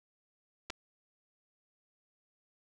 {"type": "clicks", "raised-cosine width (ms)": 0.2, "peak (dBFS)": -22, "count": 2, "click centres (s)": [0.7, 0.703], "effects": []}